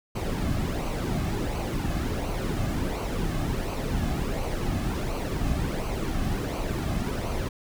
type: noise with flanger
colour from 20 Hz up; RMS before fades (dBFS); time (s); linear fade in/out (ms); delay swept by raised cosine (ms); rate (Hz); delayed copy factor
brown; -28; 0.15-7.49; 10; 0.56 to 2.16; 1.4; -0.55
effects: none